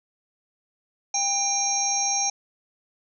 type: harmonic tone with a mistuned harmonic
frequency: 796 Hz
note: G5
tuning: 26 cents sharp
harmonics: 1 / 3 / 5 / 7 / 8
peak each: -28 / -35 / -37 / -25 / -26 dBFS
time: 1.14-2.3 s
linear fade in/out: 5 ms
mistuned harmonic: 7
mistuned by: +22 cents
effects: none